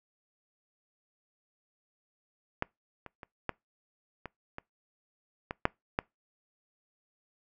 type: clicks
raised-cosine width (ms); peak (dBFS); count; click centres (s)
0.5; -14 / -28 / -29 / -15 / -24 / -24 / -19 / -8 / -12; 9; 2.624 / 3.063 / 3.232 / 3.493 / 4.257 / 4.584 / 5.509 / 5.654 / 5.989
effects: noise-tail reverb RT60 0.2 s tail -25 dB re dry